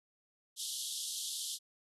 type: band-pass noise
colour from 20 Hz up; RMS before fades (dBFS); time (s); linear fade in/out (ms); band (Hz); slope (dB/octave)
pink; -40; 0.56-1.59; 50; 3100 to 12000; 96
effects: none